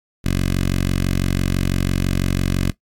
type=tone with notch filter; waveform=10% pulse; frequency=46.01 Hz; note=F#1; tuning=9 cents flat; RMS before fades=-19 dBFS; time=0.24-2.72 s; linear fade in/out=20 ms; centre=830 Hz; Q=0.74; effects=noise-tail reverb RT60 0.1 s tail -18 dB re dry + AAC 64 kbps